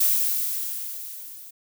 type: noise with level ramp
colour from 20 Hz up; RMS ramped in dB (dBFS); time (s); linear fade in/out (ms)
violet; -19 to -43; 0-1.51; 10
effects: none